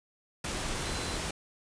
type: tone in noise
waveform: sine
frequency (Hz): 4048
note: B7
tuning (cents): +42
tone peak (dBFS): -44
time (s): 0.85-1.16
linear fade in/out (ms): 5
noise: pink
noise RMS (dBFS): -34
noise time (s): 0.44-1.31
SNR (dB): -13
effects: resampled to 22050 Hz